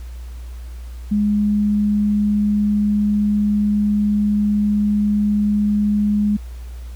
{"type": "tone", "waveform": "sine", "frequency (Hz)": 207.7, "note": "G#3", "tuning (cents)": 0, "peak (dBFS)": -14, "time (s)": [1.11, 6.37], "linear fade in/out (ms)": 10, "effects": ["added 60 Hz sine -29 dBFS peak until 6.95 s", "pink hiss -49 dBFS RMS until 6.95 s"]}